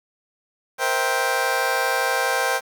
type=chord; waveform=20% pulse; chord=C dominant seventh; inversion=third; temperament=just; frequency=470.9 / 523.3 / 654.1 / 784.9 Hz; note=Bb4 / C5 / E5 / G5; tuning=+18 / 0 / -14 / +2 cents; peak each=-23 / -20 / -24 / -19 dBFS; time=0.78-2.61 s; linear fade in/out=50 ms; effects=8-bit